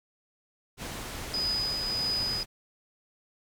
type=low-pass noise; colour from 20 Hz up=pink; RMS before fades=-38 dBFS; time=0.77-2.46 s; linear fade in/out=50 ms; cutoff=11000 Hz; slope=12 dB/octave
type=tone with tremolo; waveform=sine; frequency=4978 Hz; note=D#8; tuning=in tune; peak=-26 dBFS; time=1.34-2.43 s; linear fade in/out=0 ms; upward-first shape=triangle; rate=1.6 Hz; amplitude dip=40%
effects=none